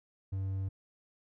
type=tone; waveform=triangle; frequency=96.2 Hz; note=G2; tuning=32 cents flat; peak=-30 dBFS; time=0.32-0.69 s; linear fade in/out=10 ms; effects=none